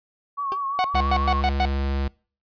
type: tone with vibrato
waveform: sine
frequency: 1113 Hz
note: C#6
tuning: 7 cents sharp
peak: -24 dBFS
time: 0.37-1.42 s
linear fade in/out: 20 ms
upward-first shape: triangle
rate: 5.8 Hz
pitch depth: 56 cents each way
type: tone with exponential decay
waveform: 20% pulse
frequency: 392 Hz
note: G4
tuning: in tune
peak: -21 dBFS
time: 0.52-0.59 s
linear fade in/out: 0 ms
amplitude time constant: 15 ms
type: tone bursts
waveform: 45% pulse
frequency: 740 Hz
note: F#5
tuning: in tune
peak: -19 dBFS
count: 6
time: 0.79-1.652 s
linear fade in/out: 0 ms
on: 52 ms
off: 110 ms
type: tone with pitch glide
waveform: square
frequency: 69.3 to 68.7 Hz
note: C#2 to C#2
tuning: 0 to -15 cents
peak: -23 dBFS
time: 0.94-2.08 s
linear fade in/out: 5 ms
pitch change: -15 cents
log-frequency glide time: 1.4-1.8 s
effects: noise-tail reverb RT60 0.4 s tail -24 dB re dry + resampled to 11025 Hz